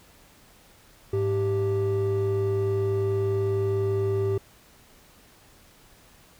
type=tone pair together; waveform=triangle; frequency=104 / 391.4 Hz; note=G#2 / G4; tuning=+3 / -3 cents; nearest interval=octave + major seventh; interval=2294 cents; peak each=-23 / -21 dBFS; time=1.13-4.38 s; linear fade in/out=5 ms; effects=tanh soft clip ceiling -17 dBFS + pink hiss -55 dBFS RMS until 6.39 s